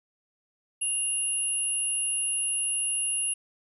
sine tone pair together, 2794 / 10687 Hz, F7 / E9, 0 / +23 cents, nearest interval octave + major seventh, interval 2323 cents, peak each -33 / -26 dBFS, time 0.81-3.34 s, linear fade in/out 10 ms, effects none

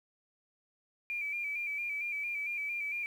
sine tone with vibrato, 2349 Hz, D7, in tune, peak -33 dBFS, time 1.1-3.06 s, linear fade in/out 0 ms, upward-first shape square, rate 4.4 Hz, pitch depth 38 cents each way, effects 10-bit

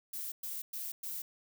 violet noise bursts, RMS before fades -40 dBFS, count 4, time 0.13-1.22 s, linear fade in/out 5 ms, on 190 ms, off 110 ms, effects none

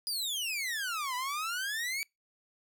sawtooth exponential two-way sweep, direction down then up, 4978 to 976 to 2306 Hz, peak -29 dBFS, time 0.07-2.03 s, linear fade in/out 0 ms, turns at 1.15 s, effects noise-tail reverb RT60 0.2 s tail -26 dB re dry

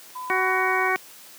click, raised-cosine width 0.2 ms, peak -31 dBFS, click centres 0.103 s
sine tone, 1007 Hz, B5, 33 cents sharp, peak -31 dBFS, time 0.15-0.89 s, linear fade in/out 10 ms
harmonic tone, 374.2 Hz, F#4, 20 cents sharp, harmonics 1 / 2 / 3 / 4 / 5 / 6, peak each -27 / -27 / -27 / -27 / -27 / -27 dBFS, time 0.3-0.96 s, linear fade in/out 0 ms
effects white hiss -46 dBFS RMS until 1.38 s + high-pass 200 Hz 12 dB/octave

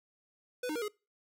square tone with pitch steps, 497.2 / 306.5 / 473.6 / 419.4 Hz, B4 / D#4 / A#4 / G#4, +12 / -26 / +27 / +17 cents, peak -34 dBFS, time 0.63-0.882 s, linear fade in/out 5 ms, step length 63 ms, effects noise-tail reverb RT60 0.3 s tail -24 dB re dry

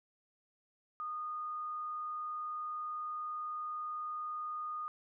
sine tone, 1229 Hz, D#6, 22 cents flat, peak -37 dBFS, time 1-4.88 s, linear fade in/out 0 ms, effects none

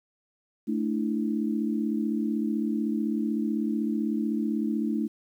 sine chord, A suspended fourth, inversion none, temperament equal, 220 / 293.7 / 329.6 Hz, A3 / D4 / E4, 0 / 0 / 0 cents, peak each -27 / -30 / -32 dBFS, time 0.67-5.08 s, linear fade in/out 20 ms, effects 10-bit

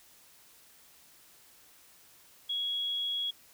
sine tone, 3329 Hz, G#7, 3 cents sharp, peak -30 dBFS, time 2.49-3.31 s, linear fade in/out 10 ms, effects white hiss -59 dBFS RMS until 3.53 s

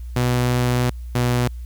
sawtooth tone pair in turn, 123.47 / 122.48 Hz, B2 / B2, 0 / -14 cents, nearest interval unison, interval 14 cents, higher first, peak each -13 dBFS, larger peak neither, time 0.16-0.9 / 1.15-1.48 s, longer first, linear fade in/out 5 ms, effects added 60 Hz sine -29 dBFS peak until 1.65 s + white hiss -57 dBFS RMS until 1.65 s

